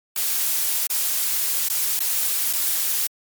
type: noise with dropouts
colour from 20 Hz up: blue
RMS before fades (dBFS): -22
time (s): 0.16-3.07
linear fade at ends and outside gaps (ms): 2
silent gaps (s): 0.87-0.9 / 1.685-1.699 / 1.992-2.004 / 2.529-2.534
effects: MP3 96 kbps